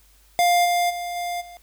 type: tone with level steps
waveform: square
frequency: 702 Hz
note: F5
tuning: 9 cents sharp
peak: -16 / -19 / -28 / -26 / -40 dBFS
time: 0.39-1.57 s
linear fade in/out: 0 ms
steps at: 0.64 / 0.89 / 1.15 / 1.4 s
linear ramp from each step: 20 ms
effects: added 50 Hz sine -55 dBFS peak until 1.62 s + white hiss -58 dBFS RMS until 1.62 s